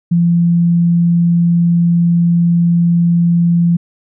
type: tone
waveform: sine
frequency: 171.1 Hz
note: F3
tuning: 35 cents flat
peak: -8 dBFS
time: 0.11-3.77 s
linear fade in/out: 10 ms
effects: none